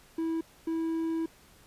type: tone pair in turn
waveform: triangle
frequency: 326.4 / 326.4 Hz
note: E4 / E4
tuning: -17 / -17 cents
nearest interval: unison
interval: 0 cents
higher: neither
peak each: -26 dBFS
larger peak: neither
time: 0.18-0.41 / 0.67-1.26 s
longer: second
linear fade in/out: 5 ms
effects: pink hiss -58 dBFS RMS until 1.66 s + resampled to 32000 Hz